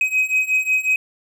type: beating tone pair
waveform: triangle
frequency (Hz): 2525 / 2530.5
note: D#7 / D#7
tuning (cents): +25 / +29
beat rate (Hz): 5.5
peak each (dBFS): -19 / -17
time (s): 0.01-0.96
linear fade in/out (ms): 2
effects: none